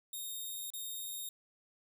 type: tone with dropouts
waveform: 5% pulse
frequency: 3702 Hz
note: A#7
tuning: 13 cents flat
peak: -32 dBFS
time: 0.13-1.29 s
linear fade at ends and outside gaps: 2 ms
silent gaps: 0.703-0.736 s
effects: none